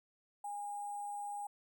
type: tone with sample-and-hold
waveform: sine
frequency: 818 Hz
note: G#5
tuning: 26 cents flat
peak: -39 dBFS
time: 0.44-1.47 s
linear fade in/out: 5 ms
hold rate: 8820 Hz
effects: none